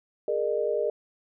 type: chord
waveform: sine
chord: Ab suspended second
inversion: none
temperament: equal with one note detuned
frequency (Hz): 415.3 / 466.2 / 607.3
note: Ab4 / Bb4 / Eb5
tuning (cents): 0 / 0 / -42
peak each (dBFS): -29 / -28 / -28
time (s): 0.28-0.9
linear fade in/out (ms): 2
effects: none